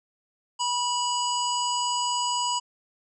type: harmonic tone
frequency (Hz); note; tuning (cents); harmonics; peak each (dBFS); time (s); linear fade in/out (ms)
977; B5; -19; 1 / 3 / 5 / 7 / 8; -26 / -31 / -33 / -34 / -35; 0.59-2.6; 20
effects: none